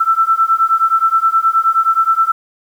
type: beating tone pair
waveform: sine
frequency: 1327 / 1336.5 Hz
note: E6 / E6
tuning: +11 / +23 cents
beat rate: 9.5 Hz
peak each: -13 dBFS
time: 0-2.32 s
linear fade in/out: 10 ms
effects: 7-bit